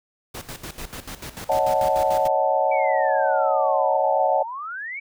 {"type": "noise with tremolo", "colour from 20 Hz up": "pink", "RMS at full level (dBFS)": -34, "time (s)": [0.34, 2.28], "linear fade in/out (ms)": 10, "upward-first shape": "square", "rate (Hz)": 6.8, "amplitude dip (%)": 75}
{"type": "chord", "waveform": "sine", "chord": "D# half-diminished seventh", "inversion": "third", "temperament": "equal", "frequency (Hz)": [554.4, 622.3, 740, 880], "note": ["C#5", "D#5", "F#5", "A5"], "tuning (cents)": [0, 0, 0, 0], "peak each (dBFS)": -23, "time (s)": [1.49, 4.43], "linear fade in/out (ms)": 5}
{"type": "exponential two-way sweep", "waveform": "sine", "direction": "down then up", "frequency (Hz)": [2320, 698.5, 2320], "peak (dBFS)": -29, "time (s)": [2.71, 5], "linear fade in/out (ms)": 10, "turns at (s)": 4.31}
{"effects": []}